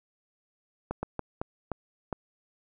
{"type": "slowing click train", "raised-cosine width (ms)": 1, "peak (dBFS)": -17, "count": 6, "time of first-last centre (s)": [0.91, 2.128], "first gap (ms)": 120, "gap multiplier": 1.36, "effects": []}